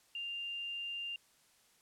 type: tone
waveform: sine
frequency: 2794 Hz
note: F7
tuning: in tune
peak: -38 dBFS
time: 0.15-1.16 s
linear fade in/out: 2 ms
effects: white hiss -68 dBFS RMS until 1.81 s + low-pass 11000 Hz 12 dB/octave